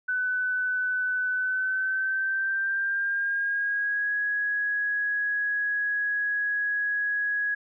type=tone with pitch glide; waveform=sine; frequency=1502 to 1666.6 Hz; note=F#6 to G#6; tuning=+26 to +6 cents; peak=-24 dBFS; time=0.08-7.55 s; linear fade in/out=10 ms; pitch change=+180 cents; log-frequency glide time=1.32-4.15 s; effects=none